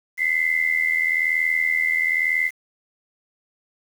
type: tone pair together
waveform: sine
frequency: 2012 / 2093 Hz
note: B6 / C7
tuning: +32 / 0 cents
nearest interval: minor second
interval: 68 cents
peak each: -21 dBFS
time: 0.17-2.51 s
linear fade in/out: 50 ms
effects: 7-bit